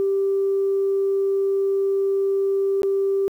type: tone with dropouts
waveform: sine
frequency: 392.2 Hz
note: G4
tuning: 1 cent sharp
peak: -17 dBFS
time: 0-3.28 s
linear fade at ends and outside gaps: 0 ms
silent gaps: 2.82-2.832 s
effects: tanh soft clip ceiling -13 dBFS + 9-bit